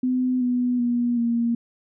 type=tone with pitch steps; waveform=sine; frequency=253.7 / 247 / 240.6 / 234.3 Hz; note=B3 / B3 / B3 / A#3; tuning=+47 / 0 / -45 / +9 cents; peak=-19 dBFS; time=0.03-1.55 s; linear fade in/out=5 ms; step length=380 ms; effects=none